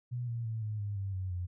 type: tone with pitch steps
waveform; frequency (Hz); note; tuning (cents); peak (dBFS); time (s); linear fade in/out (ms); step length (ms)
sine; 122.2 / 116.88 / 111.8 / 106.94 / 102.28 / 97.83 / 93.58 / 89.51; B2 / A#2 / A2 / A2 / G#2 / G2 / F#2 / F2; -18 / +5 / +28 / -49 / -26 / -3 / +20 / +43; -33; 0.11-1.47; 20; 170
effects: none